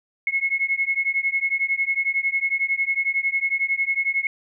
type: beating tone pair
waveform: sine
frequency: 2174 / 2185 Hz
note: C#7 / C#7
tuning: -34 / -26 cents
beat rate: 11 Hz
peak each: -23 dBFS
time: 0.27-4.27 s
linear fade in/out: 2 ms
effects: none